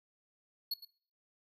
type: tone with echo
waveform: square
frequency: 4355 Hz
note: C#8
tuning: 31 cents flat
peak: -33 dBFS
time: 0.71-0.74 s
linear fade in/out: 5 ms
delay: 110 ms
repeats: 1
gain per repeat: -14 dB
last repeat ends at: 0.85 s
effects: noise-tail reverb RT60 0.5 s tail -21 dB re dry